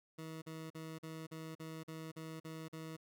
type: tone bursts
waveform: 20% pulse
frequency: 160 Hz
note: D#3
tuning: 49 cents sharp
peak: -40 dBFS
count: 10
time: 0.18-2.967 s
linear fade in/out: 10 ms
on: 240 ms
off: 43 ms
effects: none